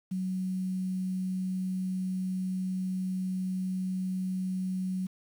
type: tone with quantisation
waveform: sine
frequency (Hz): 186.2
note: F#3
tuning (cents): +11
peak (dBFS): -29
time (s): 0.11-5.07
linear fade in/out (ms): 10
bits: 9
effects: none